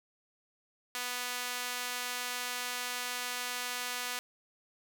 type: tone with high-pass filter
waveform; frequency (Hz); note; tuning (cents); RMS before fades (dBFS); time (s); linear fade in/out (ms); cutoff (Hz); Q
sawtooth; 246.9; B3; 0; -37; 0.95-4.19; 0; 1400; 0.56
effects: none